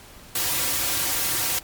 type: noise with comb filter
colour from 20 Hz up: white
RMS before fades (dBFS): -24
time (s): 0.35-1.59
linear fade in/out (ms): 5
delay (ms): 4.7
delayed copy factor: -0.8
effects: pink hiss -46 dBFS RMS until 1.63 s + MP3 96 kbps